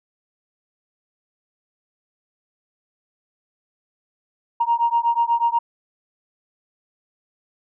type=beating tone pair; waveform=sine; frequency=932.3 / 940.5 Hz; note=A#5 / A#5; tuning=0 / +15 cents; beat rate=8.2 Hz; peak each=-19 dBFS; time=4.6-5.59 s; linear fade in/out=10 ms; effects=tanh soft clip ceiling -9 dBFS